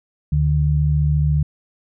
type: tone pair together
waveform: sine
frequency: 74.5 / 148.85 Hz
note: D2 / D3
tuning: +25 / +24 cents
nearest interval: octave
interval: 1199 cents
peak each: -18 / -16 dBFS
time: 0.32-1.43 s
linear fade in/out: 5 ms
effects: none